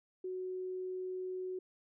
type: tone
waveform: sine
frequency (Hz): 370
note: F#4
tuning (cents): 0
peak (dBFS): -37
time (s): 0.24-1.59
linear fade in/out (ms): 5
effects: none